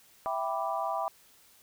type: chord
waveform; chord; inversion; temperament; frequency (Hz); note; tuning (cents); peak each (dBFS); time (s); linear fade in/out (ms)
sine; E minor seventh; none; equal; 659.3 / 784 / 987.8 / 1174.7; E5 / G5 / B5 / D6; 0 / 0 / 0 / 0; -34 / -34 / -35 / -36; 0.26-1.08; 0
effects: white hiss -60 dBFS RMS until 1.62 s